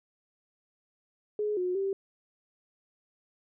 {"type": "tone with pitch steps", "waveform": "sine", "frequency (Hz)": [420.2, 362.5, 390.4], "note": ["G#4", "F#4", "G4"], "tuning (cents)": [20, -35, -7], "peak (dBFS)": -27, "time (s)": [1.39, 1.93], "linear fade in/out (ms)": 2, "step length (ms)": 180, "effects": []}